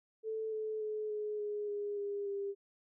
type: tone with pitch steps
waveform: sine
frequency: 440 / 433.9 / 428 / 422.1 / 416.3 / 410.5 / 404.9 / 399.3 Hz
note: A4 / A4 / A4 / G#4 / G#4 / G#4 / G#4 / G4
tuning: 0 / -24 / -48 / +28 / +4 / -20 / -44 / +32 cents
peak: -35 dBFS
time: 0.23-2.55 s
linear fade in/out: 50 ms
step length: 290 ms
effects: none